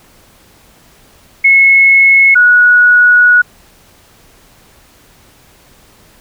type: tone pair in turn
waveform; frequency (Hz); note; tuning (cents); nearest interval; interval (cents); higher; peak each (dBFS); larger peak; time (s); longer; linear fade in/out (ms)
sine; 2184 / 1461.8; C#7 / F#6; -26 / -21; perfect fifth; 695; first; -3; neither; 1.44-2.35 / 2.35-3.42; second; 10
effects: pink hiss -45 dBFS RMS until 6.2 s